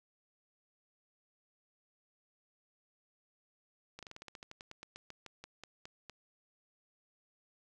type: slowing click train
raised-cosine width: 0.2 ms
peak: -30 dBFS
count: 20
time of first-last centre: 3.99-6.097 s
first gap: 37 ms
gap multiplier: 1.11
effects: none